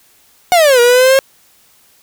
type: exponential two-way sweep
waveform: 45% pulse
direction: down then up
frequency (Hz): 740 to 474.3 to 543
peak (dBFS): -6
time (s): 0.52-1.19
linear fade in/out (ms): 0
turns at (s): 0.8
effects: white hiss -50 dBFS RMS until 2.02 s